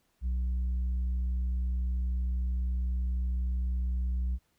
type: tone with tanh clipping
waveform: sine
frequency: 61.9 Hz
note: B1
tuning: 5 cents sharp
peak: -28 dBFS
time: 0.21-4.39 s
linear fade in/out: 50 ms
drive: 3 dB
effects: pink hiss -73 dBFS RMS until 4.58 s

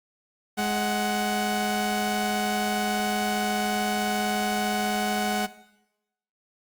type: tone pair together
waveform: sawtooth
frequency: 209.2 / 743 Hz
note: G#3 / F#5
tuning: +13 / +7 cents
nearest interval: octave + minor seventh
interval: 2194 cents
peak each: -23 / -23 dBFS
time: 0.57-5.47 s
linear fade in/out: 20 ms
effects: noise-tail reverb RT60 0.9 s tail -17 dB re dry + Opus 48 kbps

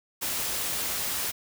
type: noise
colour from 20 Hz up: white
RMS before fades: -30 dBFS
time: 0.21-1.32 s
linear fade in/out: 20 ms
effects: none

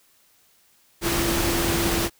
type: tone in noise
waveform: sine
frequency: 338.7 Hz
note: E4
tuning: 47 cents sharp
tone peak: -26 dBFS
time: 1.01-2.1 s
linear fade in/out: 50 ms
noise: pink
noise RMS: -24 dBFS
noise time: 1.01-2.1 s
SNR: -5 dB
effects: white hiss -60 dBFS RMS until 2.19 s

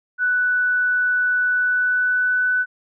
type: tone with pitch glide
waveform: sine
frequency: 1486 to 1497.2 Hz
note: F#6 to F#6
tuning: +7 to +20 cents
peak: -16 dBFS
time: 0.18-2.66 s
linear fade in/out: 50 ms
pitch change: +13 cents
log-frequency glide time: 1.5-2.54 s
effects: none

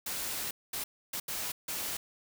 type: noise bursts at uneven times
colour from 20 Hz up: white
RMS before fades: -36 dBFS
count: 5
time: 0.06-0.51 / 0.73-0.84 / 1.13-1.2 / 1.28-1.52 / 1.68-1.97 s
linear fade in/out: 5 ms
effects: none

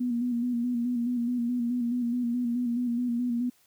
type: tone with vibrato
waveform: sine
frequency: 241.4 Hz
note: B3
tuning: 39 cents flat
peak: -25 dBFS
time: 0-3.5 s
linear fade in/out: 10 ms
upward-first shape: square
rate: 4.7 Hz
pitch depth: 38 cents each way
effects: white hiss -64 dBFS RMS until 3.66 s

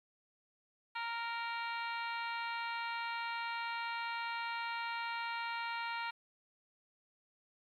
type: harmonic tone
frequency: 464.9 Hz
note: A#4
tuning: 5 cents flat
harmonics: 2 / 3 / 4 / 5 / 6 / 7 / 8 / 9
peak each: -40 / -43 / -47 / -45 / -49 / -55 / -54 / -52 dBFS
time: 0.95-6.11 s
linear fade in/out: 10 ms
effects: 12-bit

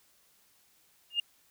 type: tone with exponential growth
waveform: sine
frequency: 2826 Hz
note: F7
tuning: 20 cents sharp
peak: -21 dBFS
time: 1.1-1.2 s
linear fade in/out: 5 ms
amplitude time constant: 21 ms
effects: tanh soft clip ceiling -20 dBFS + white hiss -66 dBFS RMS until 1.5 s

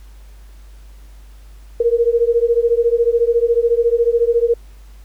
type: beating tone pair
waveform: sine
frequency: 462.7 / 476.7 Hz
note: A#4 / A#4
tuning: -13 / +39 cents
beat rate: 14 Hz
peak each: -15 dBFS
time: 1.8-4.54 s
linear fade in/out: 5 ms
effects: added 50 Hz sine -37 dBFS peak until 5.04 s + pink hiss -53 dBFS RMS until 5.04 s

